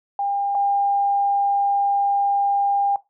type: tone pair in turn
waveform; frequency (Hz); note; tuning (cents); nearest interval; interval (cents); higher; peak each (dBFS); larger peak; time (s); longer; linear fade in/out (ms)
sine; 802 / 802; G5 / G5; +39 / +39; unison; 0; neither; -20 / -17; second; 0.19-0.55 / 0.55-2.96; second; 2
effects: noise-tail reverb RT60 0.2 s tail -18 dB re dry